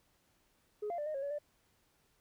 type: tone with pitch steps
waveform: sine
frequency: 419 / 692 / 591 / 615 / 546 / 567 / 589 Hz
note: G#4 / F5 / D5 / D#5 / C#5 / C#5 / D5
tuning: +15 / -16 / +11 / -20 / -26 / +39 / +5 cents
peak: -34 dBFS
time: 0.82-1.387 s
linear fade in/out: 10 ms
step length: 81 ms
effects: tanh soft clip ceiling -32 dBFS + pink hiss -73 dBFS RMS until 2.2 s